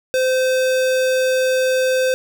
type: tone with notch filter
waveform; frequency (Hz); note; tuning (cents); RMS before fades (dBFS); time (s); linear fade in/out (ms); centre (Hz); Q
square; 516; C5; -24; -17; 0.14-2.14; 0; 12000; 2
effects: 9-bit